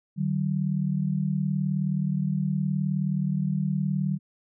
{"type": "tone pair together", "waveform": "sine", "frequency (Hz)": [150.64, 189.8], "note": ["D3", "F#3"], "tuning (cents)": [44, 44], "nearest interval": "major third", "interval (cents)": 400, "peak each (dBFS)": -26, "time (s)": [0.16, 4.19], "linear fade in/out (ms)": 50, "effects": []}